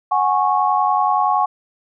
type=chord; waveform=sine; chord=F# suspended second; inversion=none; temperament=equal with one note detuned; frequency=740 / 830.6 / 1100.4 Hz; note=F#5 / G#5 / C#6; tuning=0 / 0 / -13 cents; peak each=-19 / -18 / -18 dBFS; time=0.11-1.46 s; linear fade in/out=10 ms; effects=none